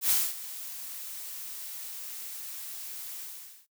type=noise with ADSR envelope; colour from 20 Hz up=blue; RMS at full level=-23 dBFS; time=0.01-3.67 s; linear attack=94 ms; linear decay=230 ms; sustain=-17 dB; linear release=470 ms; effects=noise-tail reverb RT60 0.1 s tail -18 dB re dry